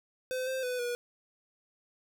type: tone with pitch steps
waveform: square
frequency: 512 / 523 / 498.8 / 483.7 Hz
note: C5 / C5 / B4 / B4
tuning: -38 / -1 / +17 / -36 cents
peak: -32 dBFS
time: 0.31-0.95 s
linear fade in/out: 0 ms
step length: 160 ms
effects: none